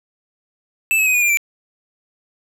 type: tone with pitch steps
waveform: square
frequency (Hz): 2637 / 2575 / 2515 / 2456 / 2399 / 2343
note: E7 / E7 / D#7 / D#7 / D7 / D7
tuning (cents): 0 / -41 / +18 / -23 / +36 / -5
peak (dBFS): -14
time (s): 0.91-1.372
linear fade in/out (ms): 0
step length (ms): 77
effects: none